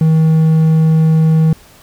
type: tone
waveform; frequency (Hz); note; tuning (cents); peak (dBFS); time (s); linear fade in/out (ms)
triangle; 159.3; D#3; +41; -5; 0.01-1.53; 2
effects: pink hiss -43 dBFS RMS until 1.82 s